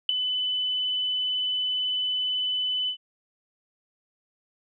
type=tone with ADSR envelope; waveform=sine; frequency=3006 Hz; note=F#7; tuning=27 cents sharp; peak=-14 dBFS; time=0.09-2.97 s; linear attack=3 ms; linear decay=6 ms; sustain=-10 dB; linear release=87 ms; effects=none